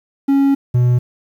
triangle tone pair in turn, 276.2 / 123.03 Hz, C#4 / B2, -6 / -6 cents, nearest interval octave + major second, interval 1400 cents, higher first, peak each -8 dBFS, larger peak neither, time 0.28-0.55 / 0.74-0.99 s, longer first, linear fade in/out 10 ms, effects 8-bit

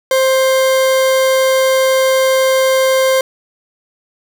40% pulse tone, 526 Hz, C5, 9 cents sharp, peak -9 dBFS, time 0.11-3.21 s, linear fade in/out 2 ms, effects none

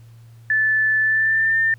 sine tone with pitch glide, 1748 to 1801.3 Hz, A6 to A6, -12 to +40 cents, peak -15 dBFS, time 0.5-1.74 s, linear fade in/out 2 ms, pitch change +52 cents, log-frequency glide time 1.01-1.6 s, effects added 115 Hz sine -42 dBFS peak until 1.78 s + pink hiss -59 dBFS RMS until 1.78 s

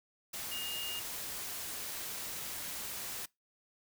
sine tone in noise, 2838 Hz, F7, 27 cents sharp, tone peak -39 dBFS, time 0.51-1 s, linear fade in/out 10 ms, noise white, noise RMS -41 dBFS, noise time 0.33-3.26 s, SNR -1 dB, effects noise-tail reverb RT60 0.2 s tail -24 dB re dry

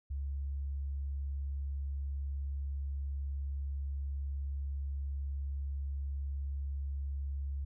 sine tone, 69.5 Hz, C#2, 5 cents sharp, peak -34 dBFS, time 0.1-7.65 s, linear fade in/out 10 ms, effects none

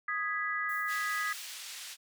sine chord, G# minor, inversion second, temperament equal, 1244.5 / 1661.2 / 1975.5 Hz, D#6 / G#6 / B6, 0 / 0 / 0 cents, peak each -35 dBFS, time 0.08-1.33 s, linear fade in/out 5 ms
violet noise with tremolo, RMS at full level -48 dBFS, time 0.69-1.54 s, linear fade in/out 2 ms, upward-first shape triangle, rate 4.8 Hz, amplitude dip 55%
pink band-pass noise, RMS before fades -44 dBFS, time 0.87-1.97 s, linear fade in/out 50 ms, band 2500 to 10000 Hz, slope 12 dB/octave
effects none

